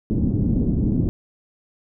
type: low-pass noise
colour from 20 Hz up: white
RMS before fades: -20 dBFS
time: 0.1-1.09 s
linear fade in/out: 0 ms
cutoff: 270 Hz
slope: 24 dB/octave
effects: none